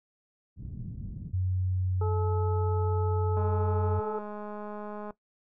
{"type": "low-pass noise", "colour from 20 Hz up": "white", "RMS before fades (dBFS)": -39, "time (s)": [0.56, 1.33], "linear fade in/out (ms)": 50, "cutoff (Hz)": 180, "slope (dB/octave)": 24}
{"type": "tone", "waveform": "sine", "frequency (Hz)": 92.5, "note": "F#2", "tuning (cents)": 0, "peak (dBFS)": -26, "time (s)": [1.33, 4], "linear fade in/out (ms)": 10}
{"type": "harmonic tone", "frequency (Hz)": 430.9, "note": "A4", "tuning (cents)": -36, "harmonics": [1, 2, 3], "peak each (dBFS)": [-31, -37, -41], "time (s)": [2.01, 4.19], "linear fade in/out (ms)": 5}
{"type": "click train", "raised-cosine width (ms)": 1, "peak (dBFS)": -27, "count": 364, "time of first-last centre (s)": [3.37, 5.107], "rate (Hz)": 209}
{"effects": ["noise-tail reverb RT60 0.1 s tail -17 dB re dry"]}